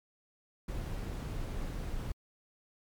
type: noise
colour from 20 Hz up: brown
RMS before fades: -37 dBFS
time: 0.68-2.12 s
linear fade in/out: 5 ms
effects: MP3 96 kbps